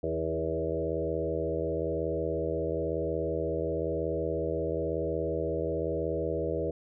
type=harmonic tone with a mistuned harmonic; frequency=81 Hz; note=E2; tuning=30 cents flat; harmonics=1 / 2 / 4 / 5 / 6 / 7 / 8; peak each=-37 / -39 / -36 / -35 / -33 / -36 / -39 dBFS; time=0.03-6.71 s; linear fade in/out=5 ms; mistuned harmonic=6; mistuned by=-16 cents; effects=none